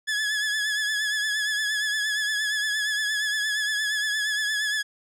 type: tone with vibrato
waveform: sawtooth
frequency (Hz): 1706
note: G#6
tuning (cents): +46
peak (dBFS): -20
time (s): 0.07-4.83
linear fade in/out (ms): 20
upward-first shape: triangle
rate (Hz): 8.6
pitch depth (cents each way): 55
effects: low-pass 9000 Hz 12 dB/octave

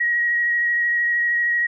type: tone with vibrato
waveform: sine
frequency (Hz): 1900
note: A#6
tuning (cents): +33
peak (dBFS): -17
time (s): 0-1.67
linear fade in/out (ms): 10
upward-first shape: sine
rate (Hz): 13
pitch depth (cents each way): 13
effects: none

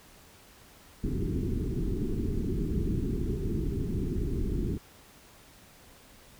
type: low-pass noise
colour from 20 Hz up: pink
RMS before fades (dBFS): -30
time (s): 1.03-4.78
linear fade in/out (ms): 10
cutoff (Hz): 420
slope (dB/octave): 96
effects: pink hiss -55 dBFS RMS until 6.39 s

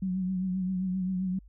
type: tone with vibrato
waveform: sine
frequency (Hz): 185.9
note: F#3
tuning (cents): +8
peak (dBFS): -27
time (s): 0.02-1.39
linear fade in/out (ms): 5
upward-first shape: triangle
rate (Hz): 7.6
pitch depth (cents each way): 52
effects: added 50 Hz sine -50 dBFS peak until 1.48 s

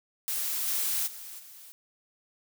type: noise with level steps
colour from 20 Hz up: blue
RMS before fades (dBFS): -31 / -29 / -43 / -49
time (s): 0.28-1.72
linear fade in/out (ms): 0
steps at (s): 0.66 / 1.06 / 1.38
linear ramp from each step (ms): 20
effects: none

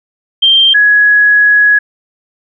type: tone pair in turn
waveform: sine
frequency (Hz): 3163 / 1675.5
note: G7 / G#6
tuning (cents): +15 / +15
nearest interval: major seventh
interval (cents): 1100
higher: first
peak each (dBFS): -4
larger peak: neither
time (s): 0.42-0.74 / 0.74-1.79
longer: second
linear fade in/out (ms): 10
effects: none

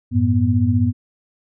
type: tone cluster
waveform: sine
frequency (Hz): 94.5 / 109.8 / 244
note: F#2 / A2 / B3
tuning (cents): +37 / -3 / -21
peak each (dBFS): -18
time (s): 0.11-0.93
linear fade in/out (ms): 50
effects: none

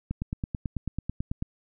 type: click train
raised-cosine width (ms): 5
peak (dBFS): -17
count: 13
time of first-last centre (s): 0.11-1.424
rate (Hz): 9.13
effects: none

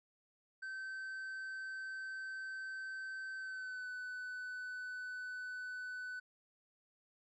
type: tone with pitch glide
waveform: triangle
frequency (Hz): 1544 to 1500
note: G6 to F#6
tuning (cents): -27 to +23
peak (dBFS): -40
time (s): 0.62-6.2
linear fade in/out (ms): 10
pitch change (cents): -50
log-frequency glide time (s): 3.36-3.88
effects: resampled to 22050 Hz

